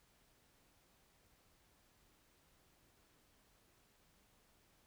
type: silence
effects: pink hiss -72 dBFS RMS until 4.86 s